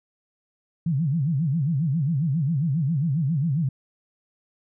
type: tone with vibrato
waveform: sine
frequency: 150.3 Hz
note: D3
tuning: 40 cents sharp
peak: -20 dBFS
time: 0.86-3.69 s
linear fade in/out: 5 ms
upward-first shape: sine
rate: 7.4 Hz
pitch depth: 250 cents each way
effects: none